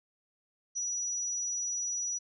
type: tone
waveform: sine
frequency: 5860 Hz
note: F#8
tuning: 18 cents flat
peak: -31 dBFS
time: 0.75-2.19 s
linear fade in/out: 20 ms
effects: none